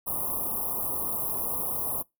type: band-stop noise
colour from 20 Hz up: white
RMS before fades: -30 dBFS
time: 0.06-2.03 s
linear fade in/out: 20 ms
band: 1200 to 10000 Hz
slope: 96 dB/octave
effects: noise-tail reverb RT60 0.2 s tail -24 dB re dry